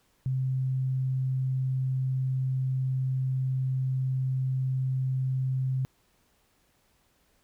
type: tone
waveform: sine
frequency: 130.81 Hz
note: C3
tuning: in tune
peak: -25 dBFS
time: 0.26-5.85 s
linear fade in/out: 0 ms
effects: pink hiss -68 dBFS RMS until 7.43 s